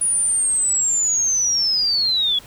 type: linear sweep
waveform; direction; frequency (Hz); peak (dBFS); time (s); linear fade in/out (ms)
sine; down; 9770 to 3322; -16; 0.01-2.39; 5
effects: pink hiss -44 dBFS RMS until 2.46 s